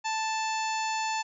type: harmonic tone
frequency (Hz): 880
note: A5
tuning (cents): 0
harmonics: 1 / 2 / 3 / 4 / 5 / 6 / 7 / 8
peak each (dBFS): -29 / -38 / -36 / -44 / -40 / -45 / -45 / -41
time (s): 0.04-1.23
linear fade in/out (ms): 20
effects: none

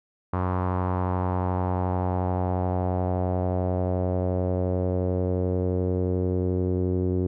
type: tone with low-pass filter sweep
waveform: sawtooth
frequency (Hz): 91.4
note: F#2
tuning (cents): -21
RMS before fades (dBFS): -25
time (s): 0.33-7.27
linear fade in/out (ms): 5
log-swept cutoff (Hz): 1100 to 370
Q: 3
effects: none

